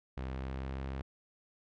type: tone with pitch glide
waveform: sawtooth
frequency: 65.41 to 66.82 Hz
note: C2 to C2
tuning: 0 to +37 cents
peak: -33 dBFS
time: 0.17-1.02 s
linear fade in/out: 5 ms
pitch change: +37 cents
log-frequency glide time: 0.34-0.8 s
effects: low-pass 3000 Hz 12 dB/octave